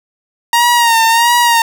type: tone with vibrato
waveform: sawtooth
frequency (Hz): 932.3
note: A#5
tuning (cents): 0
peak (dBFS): -4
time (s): 0.53-1.62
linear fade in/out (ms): 2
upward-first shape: sine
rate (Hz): 1.5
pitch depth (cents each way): 55
effects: none